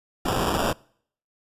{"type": "noise with sample-and-hold", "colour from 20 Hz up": "violet", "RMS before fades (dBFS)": -24, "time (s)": [0.25, 0.73], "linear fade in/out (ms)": 5, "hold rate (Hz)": 2100, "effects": ["noise-tail reverb RT60 0.6 s tail -25 dB re dry", "resampled to 32000 Hz"]}